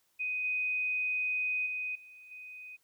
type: tone with level steps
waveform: sine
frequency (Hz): 2500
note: D#7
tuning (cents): +8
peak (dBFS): -31 / -29 / -33 / -50 / -44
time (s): 0.19-2.77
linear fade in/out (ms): 20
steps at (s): 0.44 / 1.66 / 1.95 / 2.31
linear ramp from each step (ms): 5
effects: white hiss -73 dBFS RMS until 2.83 s